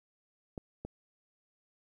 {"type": "clicks", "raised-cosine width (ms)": 2, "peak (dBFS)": -26, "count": 2, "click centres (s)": [0.578, 0.85], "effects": ["11-bit"]}